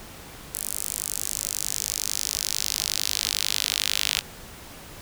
sawtooth tone with high-pass filter sweep, 51.1 Hz, G#1, 27 cents flat, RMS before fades -28 dBFS, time 0.54-4.21 s, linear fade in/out 5 ms, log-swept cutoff 9200 to 3200 Hz, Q 1.6, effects pink hiss -43 dBFS RMS until 5.01 s

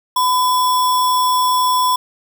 sine tone with sample-and-hold, 1006 Hz, B5, 32 cents sharp, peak -12 dBFS, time 0.16-1.96 s, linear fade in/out 5 ms, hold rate 4410 Hz, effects none

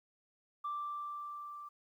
sine tone with level ramp, 1174.7 Hz, D6, in tune, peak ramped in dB -34 to -45 dBFS, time 0.64-1.69 s, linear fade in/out 10 ms, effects tanh soft clip ceiling -32 dBFS + 12-bit

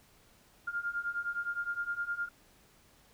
sine beating tone pair, 1400 / 1409.7 Hz, F6 / F6, +4 / +16 cents, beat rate 9.7 Hz, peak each -37 / -35 dBFS, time 0.67-2.29 s, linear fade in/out 10 ms, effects pink hiss -63 dBFS RMS until 3.13 s

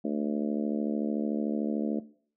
harmonic tone, 73.5 Hz, D2, 2 cents sharp, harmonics 3 / 4 / 5 / 6 / 7 / 8 / 9, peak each -31 / -32 / -37 / -40 / -40 / -41 / -42 dBFS, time 0.04-2 s, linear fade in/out 10 ms, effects noise-tail reverb RT60 0.5 s tail -18 dB re dry

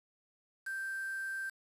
sine tone with quantisation, 1568 Hz, G6, in tune, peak -36 dBFS, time 0.66-1.5 s, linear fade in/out 10 ms, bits 8, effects resampled to 32000 Hz

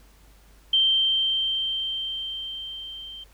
sine tone with level ramp, 3136 Hz, G7, in tune, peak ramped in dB -16 to -37 dBFS, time 0.73-3.24 s, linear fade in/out 5 ms, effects added 50 Hz sine -52 dBFS peak until 3.33 s + pink hiss -58 dBFS RMS until 3.33 s

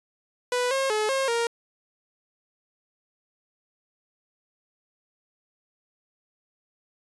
sawtooth tone with pitch steps, 494 / 538 / 427.9 / 537 / 466.9 Hz, B4 / C5 / A4 / C5 / A#4, 0 / +48 / -48 / +45 / +3 cents, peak -19 dBFS, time 0.52-1.47 s, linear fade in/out 2 ms, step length 190 ms, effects resampled to 24000 Hz

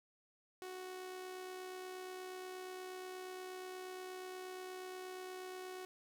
sawtooth tone with amplitude modulation, 370 Hz, F#4, in tune, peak -40 dBFS, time 0.62-5.85 s, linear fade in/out 0 ms, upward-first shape sine, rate 68.4 Hz, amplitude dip 35%, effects none

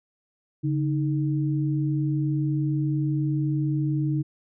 sine tone pair together, 142.64 / 311.1 Hz, C#3 / D#4, +50 / 0 cents, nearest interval octave + minor second, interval 1350 cents, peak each -23 / -27 dBFS, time 0.63-4.23 s, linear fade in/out 20 ms, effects none

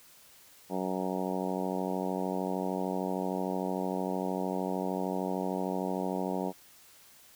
harmonic tone, 93.2 Hz, F#2, 13 cents sharp, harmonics 2 / 3 / 4 / 5 / 6 / 7 / 8 / 9 / 10, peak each -35 / -37 / -38 / -39 / -40 / -40 / -41 / -42 / -42 dBFS, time 0.69-6.53 s, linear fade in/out 50 ms, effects white hiss -57 dBFS RMS until 7.35 s

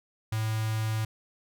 square tone with notch filter, 110 Hz, A2, in tune, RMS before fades -29 dBFS, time 0.32-1.05 s, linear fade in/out 5 ms, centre 410 Hz, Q 0.63, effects none

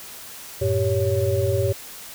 sine tone cluster, 93.9 / 113.1 / 391.2 / 558 Hz, F#2 / A2 / G4 / C#5, +26 / +48 / -4 / +11 cents, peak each -24 dBFS, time 0.61-1.73 s, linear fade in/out 10 ms, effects white hiss -39 dBFS RMS until 2.14 s

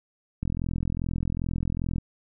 click train, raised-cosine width 5 ms, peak -16 dBFS, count 67, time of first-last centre 0.43-1.983 s, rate 42.5 Hz, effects none

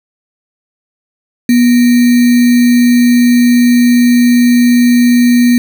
sine tone with sample-and-hold, 242.6 Hz, B3, 31 cents flat, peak -4 dBFS, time 1.49-5.58 s, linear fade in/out 2 ms, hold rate 2100 Hz, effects none

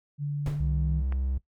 sine tone with pitch glide, 144.8 to 155.19 Hz, D3 to D#3, -24 to -4 cents, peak -27 dBFS, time 0.18-1.03 s, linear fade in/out 50 ms, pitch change +120 cents, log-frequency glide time 0.49-0.89 s
brown noise with exponential decay, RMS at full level -28 dBFS, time 0.46-0.75 s, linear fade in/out 2 ms, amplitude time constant 63 ms
triangle tone, 65.7 Hz, C2, 8 cents sharp, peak -24 dBFS, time 0.6-1.38 s, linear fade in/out 5 ms
click, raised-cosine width 0.5 ms, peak -25 dBFS, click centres 1.124 s
effects noise-tail reverb RT60 0.1 s tail -17 dB re dry

